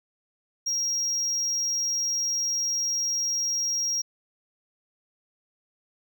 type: tone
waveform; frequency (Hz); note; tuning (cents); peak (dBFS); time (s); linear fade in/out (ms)
triangle; 5620; F8; +10; -23; 0.66-4.02; 10
effects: none